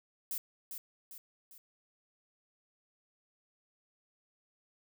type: noise with echo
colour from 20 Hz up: violet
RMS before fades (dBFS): -37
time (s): 0.31-0.38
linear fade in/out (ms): 2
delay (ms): 400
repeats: 3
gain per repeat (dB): -6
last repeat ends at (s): 1.58
effects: none